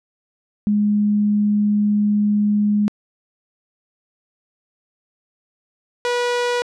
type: tone pair in turn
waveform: sine / sawtooth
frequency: 207.8 / 486.2 Hz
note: G#3 / B4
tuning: +1 / -27 cents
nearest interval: octave + minor third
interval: 1472 cents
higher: second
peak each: -14 dBFS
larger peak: neither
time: 0.67-2.88 / 6.05-6.62 s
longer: first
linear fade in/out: 0 ms
effects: low-pass 6000 Hz 12 dB/octave

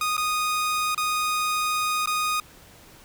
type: tone with dropouts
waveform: sawtooth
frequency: 1239 Hz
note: D#6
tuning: 8 cents flat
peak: -19 dBFS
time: 0.01-2.4 s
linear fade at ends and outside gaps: 2 ms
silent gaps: 0.168-0.178 / 0.947-0.977 / 2.059-2.073 s
effects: pink hiss -50 dBFS RMS until 3.04 s

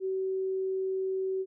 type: tone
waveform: sine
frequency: 380 Hz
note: F#4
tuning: 46 cents sharp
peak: -28 dBFS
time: 0-1.46 s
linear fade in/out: 50 ms
effects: none

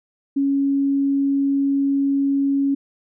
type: tone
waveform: sine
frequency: 277.2 Hz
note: C#4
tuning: in tune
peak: -16 dBFS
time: 0.36-2.75 s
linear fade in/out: 10 ms
effects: none

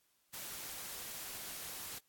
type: noise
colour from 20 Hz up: white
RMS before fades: -45 dBFS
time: 0.33-1.99 s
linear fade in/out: 10 ms
effects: white hiss -75 dBFS RMS until 2.08 s + AAC 64 kbps

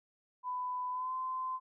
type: tone with pitch glide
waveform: sine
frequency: 999 to 1031.2 Hz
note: B5 to C6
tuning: +20 to -26 cents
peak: -34 dBFS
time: 0.43-1.6 s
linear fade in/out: 50 ms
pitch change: +54 cents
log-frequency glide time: 0.91-1.13 s
effects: none

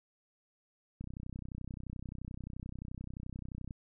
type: click train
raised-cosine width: 5 ms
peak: -30 dBFS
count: 86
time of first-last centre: 1.01-3.708 s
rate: 31.5 Hz
effects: none

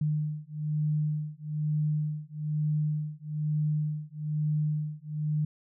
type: beating tone pair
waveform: sine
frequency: 151.1 / 152.2 Hz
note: D3 / D#3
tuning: +50 / -38 cents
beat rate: 1.1 Hz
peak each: -30 dBFS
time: 0.01-5.45 s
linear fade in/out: 5 ms
effects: none

